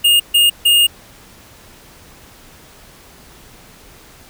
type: tone bursts at uneven times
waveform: square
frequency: 2837 Hz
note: F7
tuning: 27 cents sharp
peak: -9 dBFS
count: 3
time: 0.04-0.2 / 0.34-0.5 / 0.65-0.87 s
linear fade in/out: 10 ms
effects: pink hiss -43 dBFS RMS until 4.29 s